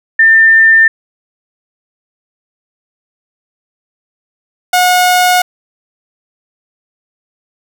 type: tone pair in turn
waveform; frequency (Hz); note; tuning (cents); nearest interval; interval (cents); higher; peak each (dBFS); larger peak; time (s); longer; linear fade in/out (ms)
sine / sawtooth; 1796 / 724.8; A6 / F#5; +35 / -36; octave + major third; 1571; first; -3; neither; 0.19-0.88 / 4.73-5.42; neither; 5
effects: none